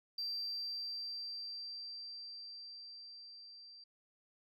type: tone with level ramp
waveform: sine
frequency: 4699 Hz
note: D8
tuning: in tune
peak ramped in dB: -35 to -53 dBFS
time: 0.18-3.84 s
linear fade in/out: 5 ms
effects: tanh soft clip ceiling -34 dBFS